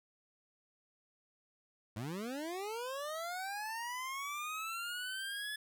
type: linear sweep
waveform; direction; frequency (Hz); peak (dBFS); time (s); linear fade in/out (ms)
25% pulse; up; 98.5 to 1722; -35; 1.96-5.56; 5
effects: none